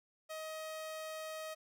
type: tone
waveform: sawtooth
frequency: 630 Hz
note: D#5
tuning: 21 cents sharp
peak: -38 dBFS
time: 0.29-1.55 s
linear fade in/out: 20 ms
effects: none